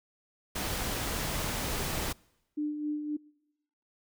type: noise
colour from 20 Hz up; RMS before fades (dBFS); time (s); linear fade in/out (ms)
pink; -33; 0.55-2.13; 10
type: tone with tremolo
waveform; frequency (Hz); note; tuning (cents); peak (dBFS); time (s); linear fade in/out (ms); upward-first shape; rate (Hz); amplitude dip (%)
sine; 298.9; D4; +31; -28; 2.57-3.17; 10; sine; 3.8; 45
effects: noise-tail reverb RT60 1.0 s tail -26 dB re dry